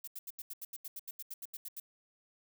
violet noise bursts, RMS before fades -43 dBFS, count 16, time 0.04-1.8 s, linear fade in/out 5 ms, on 35 ms, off 80 ms, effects none

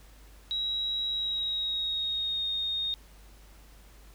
sine tone with pitch glide, 3860 to 3701 Hz, B7 to A#7, -40 to -13 cents, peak -28 dBFS, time 0.51-2.94 s, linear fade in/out 0 ms, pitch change -73 cents, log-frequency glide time 1.07-2.45 s, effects added 50 Hz sine -51 dBFS peak until 4.14 s + pink hiss -58 dBFS RMS until 4.14 s

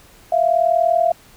sine tone pair together, 659.3 / 699.6 Hz, E5 / F5, 0 / +3 cents, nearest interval minor second, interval 103 cents, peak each -16 dBFS, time 0.32-1.12 s, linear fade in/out 5 ms, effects pink hiss -48 dBFS RMS until 1.36 s

